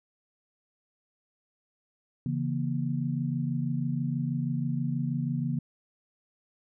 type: chord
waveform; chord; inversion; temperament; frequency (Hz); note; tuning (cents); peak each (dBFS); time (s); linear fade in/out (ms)
sine; A# diminished; first; equal with one note detuned; 138.59 / 164.81 / 237.6; C#3 / E3 / A#3; 0 / 0 / +33; -30 / -32 / -32; 2.26-5.59; 2
effects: none